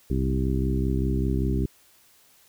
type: harmonic tone with a mistuned harmonic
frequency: 65.1 Hz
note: C2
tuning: 8 cents flat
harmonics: 1 / 2 / 3 / 4 / 5 / 6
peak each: -25 / -28 / -30 / -31 / -32 / -33 dBFS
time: 0.1-1.66 s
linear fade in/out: 5 ms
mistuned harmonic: 1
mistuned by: -66 cents
effects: white hiss -58 dBFS RMS until 2.48 s